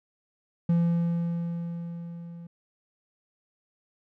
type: tone with level ramp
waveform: triangle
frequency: 170 Hz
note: F3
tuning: 46 cents flat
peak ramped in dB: -17 to -38 dBFS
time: 0.69-2.47 s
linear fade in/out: 5 ms
effects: none